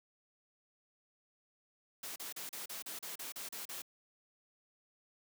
white noise bursts, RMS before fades -44 dBFS, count 11, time 2.03-3.82 s, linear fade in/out 5 ms, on 130 ms, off 36 ms, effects high-pass 200 Hz 12 dB/octave

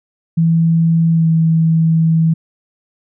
sine tone with pitch glide, 164.81 to 162.35 Hz, E3 to E3, 0 to -26 cents, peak -9 dBFS, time 0.37-2.34 s, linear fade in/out 10 ms, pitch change -26 cents, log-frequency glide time 1.12-1.27 s, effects none

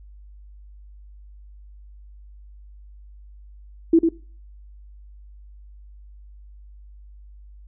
sine tone with echo, 329.9 Hz, E4, 1 cent sharp, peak -10 dBFS, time 3.93-3.99 s, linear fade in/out 5 ms, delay 100 ms, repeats 1, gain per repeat -5 dB, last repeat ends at 4.09 s, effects noise-tail reverb RT60 0.4 s tail -20 dB re dry + added 50 Hz sine -42 dBFS peak until 7.67 s

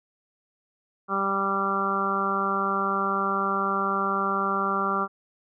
harmonic tone, 196 Hz, G3, in tune, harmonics 1 / 2 / 3 / 4 / 5 / 6 / 7, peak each -32 / -32 / -36 / -33 / -35 / -26 / -29 dBFS, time 1.08-5.08 s, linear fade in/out 50 ms, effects none

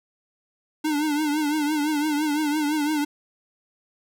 square tone with vibrato, 300.2 Hz, D4, 38 cents sharp, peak -22 dBFS, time 0.84-3.05 s, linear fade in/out 10 ms, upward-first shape triangle, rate 5.9 Hz, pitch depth 87 cents each way, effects none

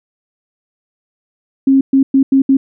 sine tone bursts at uneven times, 270 Hz, C#4, 45 cents flat, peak -6 dBFS, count 5, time 1.67-1.81 / 1.93-2.03 / 2.14-2.23 / 2.32-2.42 / 2.49-2.57 s, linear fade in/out 5 ms, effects none

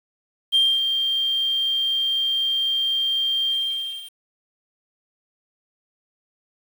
sine tone with ADSR envelope, 3182 Hz, G7, 25 cents sharp, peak -12 dBFS, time 0.52-4.13 s, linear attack 31 ms, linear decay 250 ms, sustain -7 dB, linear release 620 ms, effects tanh soft clip ceiling -11 dBFS + 7-bit

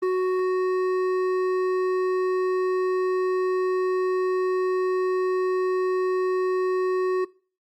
sine tone with hard clipping, 370 Hz, F#4, in tune, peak -22 dBFS, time 0.02-7.25 s, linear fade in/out 10 ms, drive 9 dB, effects noise-tail reverb RT60 0.4 s tail -22 dB re dry + Opus 24 kbps

